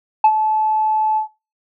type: tone with ADSR envelope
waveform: sine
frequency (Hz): 866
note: A5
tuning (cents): -28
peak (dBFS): -4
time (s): 0.24-1.28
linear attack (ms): 4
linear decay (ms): 61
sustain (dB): -10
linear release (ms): 110
effects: noise-tail reverb RT60 0.3 s tail -20 dB re dry + tanh soft clip ceiling -5 dBFS